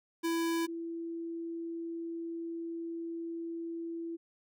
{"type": "tone pair in turn", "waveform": ["square", "sine"], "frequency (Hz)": [332.3, 333.7], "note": ["E4", "E4"], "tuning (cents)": [14, 21], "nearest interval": "unison", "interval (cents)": 7, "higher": "second", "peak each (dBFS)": [-30, -36], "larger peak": "first", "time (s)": [[0.23, 0.67], [0.67, 4.17]], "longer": "second", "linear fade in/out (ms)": 20, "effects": []}